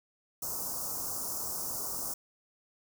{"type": "band-stop noise", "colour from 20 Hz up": "white", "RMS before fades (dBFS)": -36, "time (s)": [0.42, 2.14], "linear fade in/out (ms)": 5, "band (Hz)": [1300, 5200], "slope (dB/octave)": 48, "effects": []}